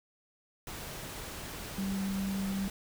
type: tone in noise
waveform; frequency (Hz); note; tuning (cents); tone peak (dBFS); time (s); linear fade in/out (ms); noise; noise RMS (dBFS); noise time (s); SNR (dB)
sine; 194.6; G3; -12; -31; 1.78-2.68; 2; pink; -42; 0.67-2.7; +8
effects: none